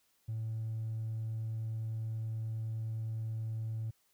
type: tone with hard clipping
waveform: sine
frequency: 111.3 Hz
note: A2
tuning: 20 cents sharp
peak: -35 dBFS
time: 0.28-3.91 s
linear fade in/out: 10 ms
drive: 1 dB
effects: white hiss -73 dBFS RMS until 4.13 s